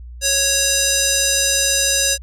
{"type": "tone with band-pass filter", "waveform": "square", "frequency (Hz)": 553, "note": "C#5", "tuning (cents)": -4, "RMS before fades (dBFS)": -17, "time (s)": [0.21, 2.18], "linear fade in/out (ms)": 50, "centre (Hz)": 6800, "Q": 1.7, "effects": ["added 60 Hz sine -32 dBFS peak until 2.22 s"]}